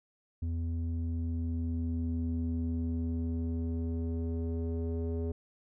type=tone with low-pass filter sweep; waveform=square; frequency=82.7 Hz; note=E2; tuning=6 cents sharp; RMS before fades=-33 dBFS; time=0.42-5.32 s; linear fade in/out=5 ms; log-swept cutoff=180 to 420 Hz; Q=2.6; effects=none